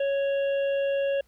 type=harmonic tone; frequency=554.4 Hz; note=C#5; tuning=in tune; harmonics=1 / 3 / 5 / 6; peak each=-23 / -39 / -39 / -48 dBFS; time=0-1.21 s; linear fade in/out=5 ms; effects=added 60 Hz sine -63 dBFS peak until 1.27 s + pink hiss -67 dBFS RMS until 1.27 s